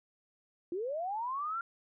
sine linear sweep, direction up, 329.6 to 1396.9 Hz, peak -33 dBFS, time 0.72-1.61 s, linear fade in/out 2 ms, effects none

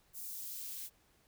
blue noise with high-pass filter sweep, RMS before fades -44 dBFS, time 0.13-0.9 s, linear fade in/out 50 ms, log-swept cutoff 6900 to 2000 Hz, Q 0.73, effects pink hiss -70 dBFS RMS until 1.27 s

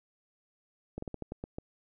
slowing click train, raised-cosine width 2 ms, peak -24 dBFS, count 8, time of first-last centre 0.98-1.585 s, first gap 44 ms, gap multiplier 1.22, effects none

